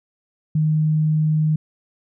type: tone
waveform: sine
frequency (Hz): 154.9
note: D#3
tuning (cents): -7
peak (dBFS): -15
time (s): 0.55-1.56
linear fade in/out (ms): 5
effects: none